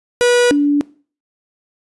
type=tone pair in turn; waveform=45% pulse / sine; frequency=486.2 / 289.1 Hz; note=B4 / D4; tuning=-27 / -27 cents; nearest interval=major sixth; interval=900 cents; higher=first; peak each=-10 dBFS; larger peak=neither; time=0.21-0.51 / 0.51-0.81 s; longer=neither; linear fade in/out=0 ms; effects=noise-tail reverb RT60 0.4 s tail -20 dB re dry + resampled to 24000 Hz